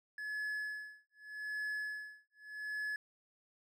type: tone with tremolo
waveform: triangle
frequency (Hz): 1706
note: G#6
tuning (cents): +46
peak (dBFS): -34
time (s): 0.18-2.96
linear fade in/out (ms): 2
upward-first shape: sine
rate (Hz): 0.83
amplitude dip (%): 100
effects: none